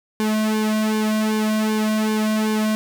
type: tone with flanger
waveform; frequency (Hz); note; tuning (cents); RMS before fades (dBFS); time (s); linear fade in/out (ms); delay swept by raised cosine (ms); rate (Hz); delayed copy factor
sawtooth; 216; A3; -32; -20; 0.2-2.75; 0; 1.5 to 2.37; 2.6; -0.8
effects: none